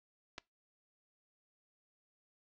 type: clicks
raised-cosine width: 0.2 ms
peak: -28 / -26 dBFS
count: 2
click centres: 0.38 / 0.383 s
effects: noise-tail reverb RT60 0.2 s tail -23 dB re dry + low-pass 6000 Hz 12 dB/octave